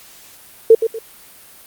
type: tone with echo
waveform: sine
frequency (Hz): 450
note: A4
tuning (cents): +39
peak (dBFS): -3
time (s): 0.7-0.75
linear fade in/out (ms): 5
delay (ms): 120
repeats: 2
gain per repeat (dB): -10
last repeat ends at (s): 0.99
effects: white hiss -43 dBFS RMS until 1.66 s + Opus 48 kbps